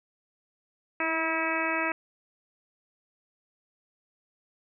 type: harmonic tone with a mistuned harmonic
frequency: 323 Hz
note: E4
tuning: 35 cents flat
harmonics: 1 / 2 / 3 / 4 / 5 / 6 / 7 / 8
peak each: -34 / -34 / -34 / -34 / -34 / -34 / -34 / -34 dBFS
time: 1-1.92 s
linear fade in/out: 2 ms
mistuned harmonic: 1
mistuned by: +18 cents
effects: none